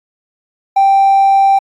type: tone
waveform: triangle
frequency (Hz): 784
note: G5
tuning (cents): 0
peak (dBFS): -3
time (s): 0.76-1.59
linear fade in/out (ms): 10
effects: tanh soft clip ceiling -2 dBFS + AAC 64 kbps